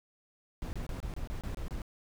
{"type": "noise bursts", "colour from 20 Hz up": "brown", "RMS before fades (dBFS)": -37, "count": 9, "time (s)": [0.62, 1.818], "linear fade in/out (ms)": 0, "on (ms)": 110, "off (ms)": 26, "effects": []}